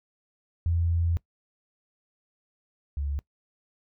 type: tone pair in turn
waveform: sine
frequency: 84.5 / 71.06 Hz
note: E2 / C#2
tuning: +43 / +44 cents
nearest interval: minor third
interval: 299 cents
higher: first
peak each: -22 / -27 dBFS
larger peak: first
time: 0.66-1.17 / 2.97-3.19 s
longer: first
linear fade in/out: 0 ms
effects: noise-tail reverb RT60 0.1 s tail -21 dB re dry